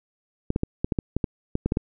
clicks, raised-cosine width 3 ms, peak -10 dBFS, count 12, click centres 0.504 / 0.561 / 0.634 / 0.845 / 0.922 / 0.988 / 1.166 / 1.242 / 1.554 / 1.66 / 1.721 / 1.771 s, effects none

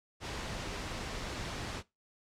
pink noise, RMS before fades -39 dBFS, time 0.2-1.83 s, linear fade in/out 50 ms, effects noise-tail reverb RT60 0.2 s tail -19 dB re dry + low-pass 6000 Hz 12 dB/octave

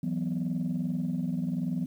sine chord, E suspended second, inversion none, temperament just, 164.81 / 185.42 / 247.2 Hz, E3 / F#3 / B3, 0 / +4 / +2 cents, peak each -31 dBFS, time 0.03-1.86 s, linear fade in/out 5 ms, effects tanh soft clip ceiling -22 dBFS + 10-bit

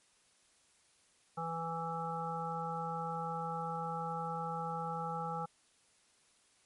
harmonic tone, 165.3 Hz, E3, 5 cents sharp, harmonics 1 / 3 / 5 / 7 / 8, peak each -42 / -44 / -39 / -47 / -42 dBFS, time 1.37-5.46 s, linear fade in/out 10 ms, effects white hiss -69 dBFS RMS until 6.65 s + MP3 48 kbps

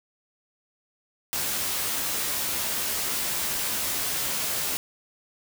white noise with comb filter, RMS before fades -28 dBFS, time 1.33-4.77 s, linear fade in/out 0 ms, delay 14 ms, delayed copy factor +0.55, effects none

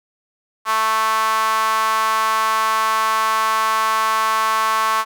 sawtooth tone with high-pass filter, 220 Hz, A3, in tune, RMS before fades -18 dBFS, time 0.65-5.05 s, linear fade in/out 50 ms, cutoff 1100 Hz, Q 4.9, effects none

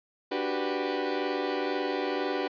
30% pulse chord, G major seventh, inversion second, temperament equal, 293.7 / 370 / 392 / 493.9 Hz, D4 / F#4 / G4 / B4, 0 / 0 / 0 / 0 cents, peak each -31 dBFS, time 0.31-2.48 s, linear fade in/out 10 ms, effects resampled to 11025 Hz

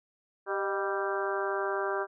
harmonic tone with a mistuned harmonic, 196 Hz, G3, in tune, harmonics 2 / 3 / 4 / 5 / 6 / 7 / 8, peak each -32 / -36 / -38 / -38 / -37 / -39 / -37 dBFS, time 0.46-2.07 s, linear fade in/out 50 ms, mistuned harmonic 3, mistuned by +64 cents, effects none

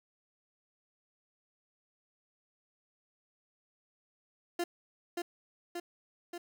30% pulse tone with echo, 347.3 Hz, F4, 10 cents flat, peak -28 dBFS, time 4.59-4.64 s, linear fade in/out 5 ms, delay 580 ms, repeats 3, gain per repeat -3 dB, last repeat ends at 6.38 s, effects none

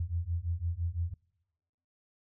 sine beating tone pair, 82.41 / 88.31 Hz, E2 / F2, 0 / +20 cents, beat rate 5.9 Hz, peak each -34 / -33 dBFS, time 0-1.14 s, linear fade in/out 5 ms, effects noise-tail reverb RT60 1.0 s tail -26 dB re dry

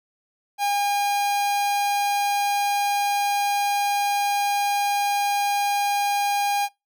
45% pulse tone, 811 Hz, G#5, 41 cents flat, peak -20 dBFS, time 0.58-6.69 s, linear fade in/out 50 ms, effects noise-tail reverb RT60 0.2 s tail -24 dB re dry

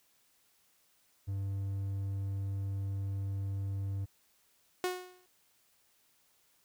triangle tone, 98.1 Hz, G2, 2 cents sharp, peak -31 dBFS, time 1.27-4.06 s, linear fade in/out 20 ms
sawtooth tone with exponential decay, 364.2 Hz, F#4, 27 cents flat, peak -25 dBFS, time 4.84-5.26 s, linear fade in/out 1 ms, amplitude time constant 91 ms
effects white hiss -70 dBFS RMS until 6.64 s

